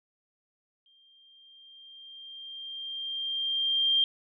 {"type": "tone with exponential growth", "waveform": "sine", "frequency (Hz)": 3185, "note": "G7", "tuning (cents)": 27, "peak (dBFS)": -20, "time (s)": [0.86, 4.04], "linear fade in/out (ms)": 1, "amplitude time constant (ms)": 690, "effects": []}